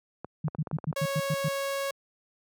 clicks, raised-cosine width 1 ms, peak -22 dBFS, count 8, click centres 0.246 / 0.482 / 0.549 / 0.672 / 0.713 / 0.786 / 0.842 / 0.928 s
sine tone bursts, 154.6 Hz, D#3, 11 cents flat, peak -24 dBFS, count 8, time 0.44-1.485 s, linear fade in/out 5 ms, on 44 ms, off 99 ms
sawtooth tone, 552 Hz, C#5, 7 cents flat, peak -25 dBFS, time 0.96-1.91 s, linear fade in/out 5 ms
effects high-pass 100 Hz 12 dB/octave

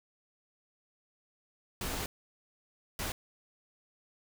pink noise bursts at uneven times, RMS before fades -36 dBFS, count 2, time 1.81-2.06 / 2.99-3.12 s, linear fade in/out 2 ms, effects none

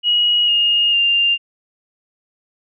sine tone with pitch steps, 2900 / 2847 / 2795 Hz, F#7 / F7 / F7, -35 / +33 / +1 cents, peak -12 dBFS, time 0.03-1.38 s, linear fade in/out 50 ms, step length 450 ms, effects none

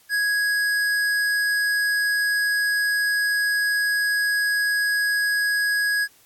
triangle tone with hard clipping, 1661.2 Hz, G#6, in tune, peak -21 dBFS, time 0.09-6.08 s, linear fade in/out 50 ms, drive 18 dB, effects white hiss -56 dBFS RMS until 6.25 s + AAC 64 kbps

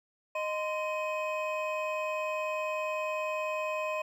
triangle tone cluster, 619 / 1035 / 2525 Hz, D#5 / C6 / D#7, -9 / -19 / +25 cents, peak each -31 / -34 / -36 dBFS, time 0.35-4.02 s, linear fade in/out 5 ms, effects none

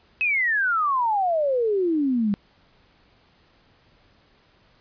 sine exponential sweep, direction down, 2597 to 196 Hz, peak -19 dBFS, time 0.21-2.34 s, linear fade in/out 0 ms, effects pink hiss -59 dBFS RMS until 4.8 s + resampled to 11025 Hz

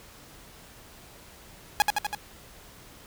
sawtooth tone with echo, 830.6 Hz, G#5, in tune, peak -13 dBFS, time 1.8-1.82 s, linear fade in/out 0 ms, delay 82 ms, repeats 4, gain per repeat -3 dB, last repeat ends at 2.148 s, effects pink hiss -50 dBFS RMS until 3.06 s

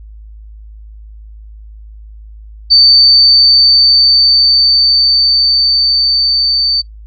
sine tone with level ramp, 4566 Hz, D8, 50 cents flat, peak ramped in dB -3 to -10 dBFS, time 2.7-6.82 s, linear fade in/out 20 ms, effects noise-tail reverb RT60 0.1 s tail -18 dB re dry + added 53 Hz sine -30 dBFS peak until 7.06 s

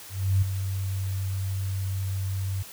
sine tone with ADSR envelope, 96.1 Hz, G2, 34 cents flat, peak -17 dBFS, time 0.09-2.63 s, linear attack 330 ms, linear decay 10 ms, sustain -9 dB, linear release 11 ms, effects white hiss -44 dBFS RMS until 2.72 s

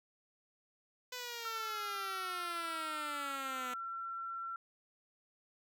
5% pulse exponential sweep, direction down, 503 to 247.2 Hz, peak -30 dBFS, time 1.12-3.74 s, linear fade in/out 5 ms
sine tone, 1354 Hz, E6, 46 cents sharp, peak -39 dBFS, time 1.45-4.56 s, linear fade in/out 2 ms
effects none

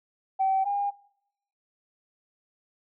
sine tone pair in turn, 769 / 808.1 Hz, G5 / G#5, -33 / -48 cents, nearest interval minor second, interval 85 cents, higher second, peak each -20 / -24 dBFS, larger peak first, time 0.39-0.65 / 0.65-0.91 s, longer neither, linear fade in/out 20 ms, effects noise-tail reverb RT60 0.9 s tail -26 dB re dry + tanh soft clip ceiling -16 dBFS

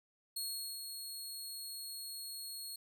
20% pulse tone with ADSR envelope, 4311 Hz, C#8, 49 cents flat, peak -31 dBFS, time 0.36-2.76 s, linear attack 7 ms, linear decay 420 ms, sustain -6 dB, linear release 4 ms, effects none

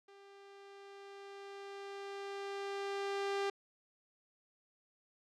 sawtooth tone with level ramp, 397.2 Hz, G4, 23 cents sharp, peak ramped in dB -53 to -29 dBFS, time 0.08-3.5 s, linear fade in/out 5 ms, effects low-pass 5000 Hz 12 dB/octave

